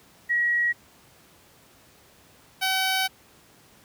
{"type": "tone pair in turn", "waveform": ["sine", "10% pulse"], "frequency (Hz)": [1909, 760.2], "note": ["A#6", "F#5"], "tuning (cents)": [41, 47], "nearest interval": "octave + major third", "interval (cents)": 1594, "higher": "first", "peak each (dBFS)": [-20, -14], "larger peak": "second", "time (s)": [[0.29, 0.73], [2.61, 3.08]], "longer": "second", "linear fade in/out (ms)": 20, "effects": ["pink hiss -55 dBFS RMS until 3.84 s", "high-pass 80 Hz 12 dB/octave"]}